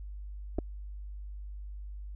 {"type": "clicks", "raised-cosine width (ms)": 2, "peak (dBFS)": -19, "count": 2, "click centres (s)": [0.585, 0.588], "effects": ["added 50 Hz sine -39 dBFS peak until 2.15 s"]}